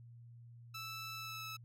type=tone with pitch glide; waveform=15% pulse; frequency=1318 to 1304.4 Hz; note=E6 to E6; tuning=-1 to -19 cents; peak=-37 dBFS; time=0.74-1.57 s; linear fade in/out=10 ms; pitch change=-18 cents; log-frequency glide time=1.15-1.45 s; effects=added 118 Hz sine -53 dBFS peak until 1.64 s